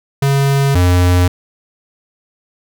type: tone pair in turn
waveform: square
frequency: 138.59 / 89.35 Hz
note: C#3 / F2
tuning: 0 / +40 cents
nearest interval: minor sixth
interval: 760 cents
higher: first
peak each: -11 / -9 dBFS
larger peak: second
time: 0.22-0.75 / 0.75-1.28 s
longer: neither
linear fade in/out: 5 ms
effects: none